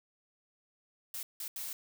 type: noise bursts at uneven times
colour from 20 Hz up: blue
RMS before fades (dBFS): -40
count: 3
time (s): 1.14-1.23 / 1.4-1.48 / 1.56-1.73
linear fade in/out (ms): 2
effects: none